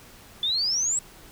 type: exponential sweep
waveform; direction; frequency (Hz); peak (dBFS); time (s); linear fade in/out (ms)
sine; up; 3463 to 7910; -22; 0.43-0.99; 2
effects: pink hiss -49 dBFS RMS until 1.31 s